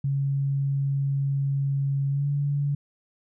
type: tone with pitch glide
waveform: sine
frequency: 138.59 to 142.82 Hz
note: C#3 to D3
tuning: 0 to -48 cents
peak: -22 dBFS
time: 0.04-2.75 s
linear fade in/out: 5 ms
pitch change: +52 cents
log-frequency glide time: 2.09-2.27 s
effects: none